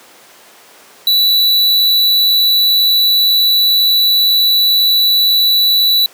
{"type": "tone", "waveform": "square", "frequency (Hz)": 3951, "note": "B7", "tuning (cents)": 0, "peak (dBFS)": -9, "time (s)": [1.07, 6.06], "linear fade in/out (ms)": 2, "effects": ["pink hiss -41 dBFS RMS until 6.13 s", "high-pass 400 Hz 12 dB/octave"]}